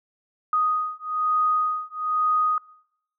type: beating tone pair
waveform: sine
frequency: 1244.5 / 1245.6 Hz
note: D#6 / D#6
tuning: 0 / +2 cents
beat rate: 1.1 Hz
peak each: -24 dBFS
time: 0.53-2.58 s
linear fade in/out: 2 ms
effects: noise-tail reverb RT60 0.8 s tail -24 dB re dry